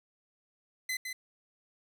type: tone with echo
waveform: sawtooth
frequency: 2030 Hz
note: B6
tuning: 47 cents sharp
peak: -28 dBFS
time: 0.89-0.97 s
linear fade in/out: 5 ms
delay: 160 ms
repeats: 1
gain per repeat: -5 dB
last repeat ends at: 1.13 s
effects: none